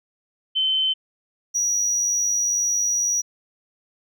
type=tone pair in turn; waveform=sine / triangle; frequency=3072 / 5799 Hz; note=G7 / F#8; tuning=-36 / -36 cents; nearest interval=major seventh; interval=1100 cents; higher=second; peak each=-18 / -18 dBFS; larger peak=neither; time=0.55-0.94 / 1.54-3.22 s; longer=second; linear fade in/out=20 ms; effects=none